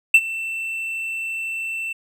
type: tone with ADSR envelope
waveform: triangle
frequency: 2677 Hz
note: E7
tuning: 26 cents sharp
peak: -4 dBFS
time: 0.14-1.93 s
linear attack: 5 ms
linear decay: 53 ms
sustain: -19 dB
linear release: 8 ms
effects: none